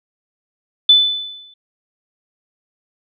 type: tone with exponential decay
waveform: sine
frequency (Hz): 3502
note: A7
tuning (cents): -9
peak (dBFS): -4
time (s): 0.89-1.54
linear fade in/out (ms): 5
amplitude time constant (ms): 140
effects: none